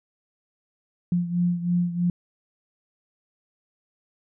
sine beating tone pair, 174.61 / 177.71 Hz, F3 / F3, 0 / +30 cents, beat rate 3.1 Hz, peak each -22 / -27 dBFS, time 1.12-2.1 s, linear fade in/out 2 ms, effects none

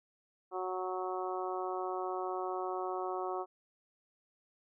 harmonic tone, 184.8 Hz, F#3, 2 cents flat, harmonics 2 / 3 / 4 / 5 / 6 / 7, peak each -38 / -44 / -39 / -45 / -42 / -46 dBFS, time 0.51-3.46 s, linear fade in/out 50 ms, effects none

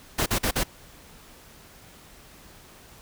pink noise bursts, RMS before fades -24 dBFS, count 4, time 0.18-0.637 s, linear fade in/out 10 ms, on 82 ms, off 43 ms, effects pink hiss -50 dBFS RMS until 3.01 s

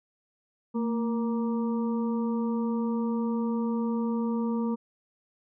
harmonic tone with a mistuned harmonic, 234.9 Hz, A#3, 13 cents sharp, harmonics 1 / 2 / 4 / 5, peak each -26 / -34 / -39 / -44 dBFS, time 0.74-4.76 s, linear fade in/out 20 ms, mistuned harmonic 1, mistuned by -50 cents, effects none

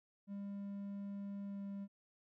triangle tone with pitch glide, 200.1 to 198.83 Hz, G3 to G3, +36 to +25 cents, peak -40 dBFS, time 0.27-1.88 s, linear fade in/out 50 ms, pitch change -11 cents, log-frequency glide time 1.44-1.62 s, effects none

